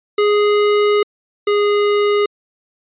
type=tone pair in turn; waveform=square; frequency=415.3 / 412.4 Hz; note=G#4 / G#4; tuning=0 / -12 cents; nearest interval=unison; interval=12 cents; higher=first; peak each=-12 / -13 dBFS; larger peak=first; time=0.18-1.03 / 1.47-2.26 s; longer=first; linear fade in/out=5 ms; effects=resampled to 8000 Hz